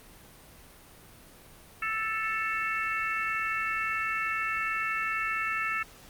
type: harmonic tone with a mistuned harmonic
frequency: 440 Hz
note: A4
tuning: in tune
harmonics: 3 / 4 / 5 / 6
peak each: -32 / -33 / -34 / -35 dBFS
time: 1.82-5.83 s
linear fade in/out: 5 ms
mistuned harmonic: 6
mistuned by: +21 cents
effects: pink hiss -52 dBFS RMS until 6.09 s + Opus 32 kbps